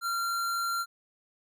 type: tone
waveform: square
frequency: 1376 Hz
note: F6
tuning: 26 cents flat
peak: -29 dBFS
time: 0.01-0.86 s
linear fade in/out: 50 ms
effects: none